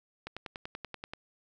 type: click train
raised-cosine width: 0.3 ms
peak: -23 dBFS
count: 10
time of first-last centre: 0.27-1.135 s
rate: 10.4 Hz
effects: none